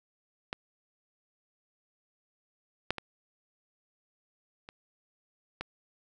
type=clicks; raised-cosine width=0.3 ms; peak=-17 / -11 / -20 / -28 / -19 dBFS; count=5; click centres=0.529 / 2.906 / 2.983 / 4.689 / 5.61 s; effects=none